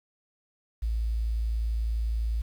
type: tone with quantisation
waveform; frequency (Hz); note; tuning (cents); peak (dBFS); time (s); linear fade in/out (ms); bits
sine; 55.8; A1; +25; -25; 0.82-2.42; 10; 9
effects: none